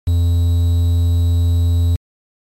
triangle tone with quantisation, 85.9 Hz, F2, 28 cents flat, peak -9 dBFS, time 0.07-1.96 s, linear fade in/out 5 ms, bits 6, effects MP3 64 kbps

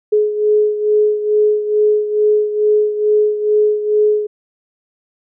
sine beating tone pair, 422 / 424.3 Hz, G#4 / G#4, +28 / +37 cents, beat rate 2.3 Hz, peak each -12 / -18 dBFS, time 0.12-4.27 s, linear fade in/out 10 ms, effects none

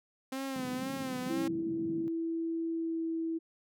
sawtooth tone with vibrato, 261.2 Hz, C4, 3 cents flat, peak -31 dBFS, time 0.32-1.48 s, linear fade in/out 5 ms, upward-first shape sine, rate 2 Hz, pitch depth 63 cents each way
pink band-pass noise, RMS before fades -43 dBFS, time 0.56-2.08 s, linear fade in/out 0 ms, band 160 to 270 Hz, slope 24 dB/octave
sine tone with pitch glide, 329.6 to 327.1 Hz, E4 to E4, 0 to -13 cents, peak -31 dBFS, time 1.29-3.39 s, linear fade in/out 20 ms, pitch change -13 cents, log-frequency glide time 2.7-3.04 s
effects none

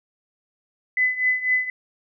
sine tone with tremolo, 2011 Hz, B6, 31 cents sharp, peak -15 dBFS, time 0.97-1.7 s, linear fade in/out 2 ms, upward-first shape triangle, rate 4 Hz, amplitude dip 85%, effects none

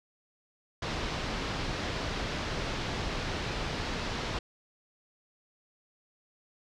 pink low-pass noise, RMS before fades -34 dBFS, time 0.82-4.39 s, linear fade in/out 5 ms, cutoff 5200 Hz, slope 24 dB/octave, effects none

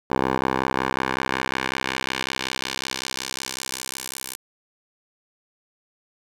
10% pulse tone with band-pass filter sweep, 65.41 Hz, C2, in tune, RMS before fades -27 dBFS, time 0.1-4.36 s, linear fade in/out 10 ms, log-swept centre 730 to 11000 Hz, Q 0.96, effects 8-bit

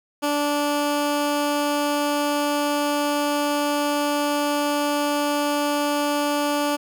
15% pulse tone, 291.3 Hz, D4, 14 cents flat, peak -14 dBFS, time 0.22-6.77 s, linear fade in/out 20 ms, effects none

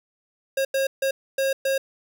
square tone bursts at uneven times, 540 Hz, C#5, 45 cents flat, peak -21 dBFS, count 5, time 0.57-0.65 / 0.74-0.87 / 1.02-1.11 / 1.38-1.53 / 1.65-1.78 s, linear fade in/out 5 ms, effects none

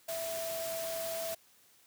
sine tone in noise, 659.3 Hz, E5, in tune, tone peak -36 dBFS, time 0.08-1.35 s, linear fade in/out 10 ms, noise white, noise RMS -41 dBFS, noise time 0.08-1.35 s, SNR +2 dB, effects white hiss -64 dBFS RMS until 1.86 s + high-pass 60 Hz 12 dB/octave

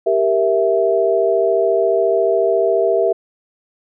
sine chord, E diminished, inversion first, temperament equal, 392 / 466.2 / 659.3 Hz, G4 / Bb4 / E5, 0 / 0 / 0 cents, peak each -17 / -18 / -16 dBFS, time 0.06-3.13 s, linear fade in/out 10 ms, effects none

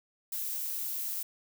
violet noise, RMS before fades -35 dBFS, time 0.32-1.23 s, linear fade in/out 5 ms, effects none

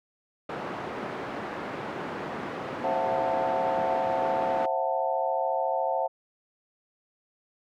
pink band-pass noise, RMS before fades -35 dBFS, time 0.49-4.66 s, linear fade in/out 5 ms, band 240 to 1500 Hz, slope 12 dB/octave
sine chord, F# half-diminished seventh, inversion second, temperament just, 532.8 / 666 / 740 / 888 Hz, C5 / E5 / F#5 / A5, +31 / +18 / 0 / +16 cents, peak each -30 dBFS, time 2.83-6.08 s, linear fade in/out 20 ms
effects none

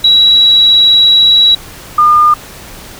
sine tone pair in turn, 3893 / 1210.7 Hz, B7 / D#6, -26 / -48 cents, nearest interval octave + minor sixth, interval 2022 cents, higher first, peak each -3 dBFS, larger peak neither, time 0.04-1.55 / 1.98-2.34 s, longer first, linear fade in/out 5 ms, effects pink hiss -31 dBFS RMS until 2.99 s

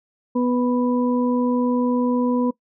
harmonic tone, 246.9 Hz, B3, in tune, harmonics 1 / 2 / 4, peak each -18 / -24 / -29 dBFS, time 0.35-2.51 s, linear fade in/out 10 ms, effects noise-tail reverb RT60 0.1 s tail -21 dB re dry

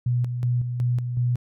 sine tone with tremolo, 122.4 Hz, B2, 15 cents flat, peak -19 dBFS, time 0.06-1.36 s, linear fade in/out 5 ms, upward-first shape square, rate 2.7 Hz, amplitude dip 50%, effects none

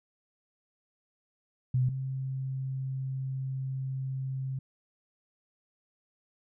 sine tone pair in turn, 127.5 / 132.72 Hz, C3 / C3, -44 / +25 cents, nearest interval minor second, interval 69 cents, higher second, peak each -23 / -31 dBFS, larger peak first, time 1.74-1.89 / 1.89-4.59 s, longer second, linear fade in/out 5 ms, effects none

